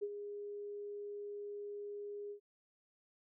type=tone with ADSR envelope; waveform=sine; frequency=410.1 Hz; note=G#4; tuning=22 cents flat; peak=-34 dBFS; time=0.01-2.4 s; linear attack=21 ms; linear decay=50 ms; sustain=-8 dB; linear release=91 ms; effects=none